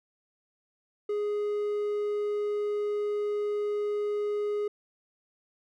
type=tone; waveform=triangle; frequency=415.3 Hz; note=G#4; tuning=in tune; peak=-25 dBFS; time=1.09-4.68 s; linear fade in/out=5 ms; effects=none